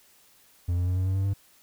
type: tone with pitch steps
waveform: triangle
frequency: 87.31 / 89.09 / 90.91 / 92.77 / 94.66 / 96.6 / 98.57 Hz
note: F2 / F2 / F#2 / F#2 / F#2 / G2 / G2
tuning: 0 / +35 / -30 / +5 / +40 / -25 / +10 cents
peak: -21 dBFS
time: 0.68-1.338 s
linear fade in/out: 10 ms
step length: 94 ms
effects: white hiss -59 dBFS RMS until 1.62 s